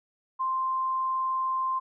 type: tone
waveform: sine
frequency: 1046.5 Hz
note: C6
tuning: in tune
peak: -25 dBFS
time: 0.39-1.8 s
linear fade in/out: 20 ms
effects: none